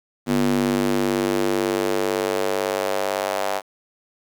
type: tone with high-pass filter sweep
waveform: square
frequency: 49 Hz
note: G1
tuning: in tune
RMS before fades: -22 dBFS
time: 0.26-3.62 s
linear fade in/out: 50 ms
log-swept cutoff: 230 to 670 Hz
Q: 2.6
effects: 8-bit